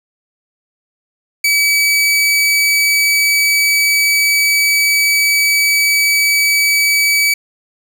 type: tone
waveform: sawtooth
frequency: 2287 Hz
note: D7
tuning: 47 cents flat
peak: -7 dBFS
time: 1.44-7.34 s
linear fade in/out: 5 ms
effects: none